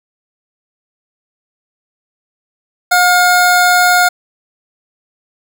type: tone pair together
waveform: square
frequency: 719.8 / 1423 Hz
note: F#5 / F6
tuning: -48 / +32 cents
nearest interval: octave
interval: 1180 cents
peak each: -11 dBFS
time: 2.91-4.09 s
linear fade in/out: 10 ms
effects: none